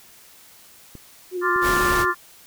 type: clicks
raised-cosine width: 3 ms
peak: -26 dBFS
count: 5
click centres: 0.953 / 1.561 / 1.775 / 1.858 / 2.043 s
type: tone with vibrato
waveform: sine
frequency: 360 Hz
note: F#4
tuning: 47 cents flat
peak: -24 dBFS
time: 1.31-2.14 s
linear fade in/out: 50 ms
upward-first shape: square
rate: 8.3 Hz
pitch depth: 27 cents each way
type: chord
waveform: sine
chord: D minor seventh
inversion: third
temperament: equal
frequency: 1046.5 / 1174.7 / 1396.9 / 1760 Hz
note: C6 / D6 / F6 / A6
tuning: 0 / 0 / 0 / 0 cents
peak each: -24 dBFS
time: 1.41-2.15 s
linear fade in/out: 50 ms
type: noise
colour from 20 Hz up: pink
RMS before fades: -26 dBFS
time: 1.61-2.06 s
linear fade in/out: 50 ms
effects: white hiss -49 dBFS RMS until 2.46 s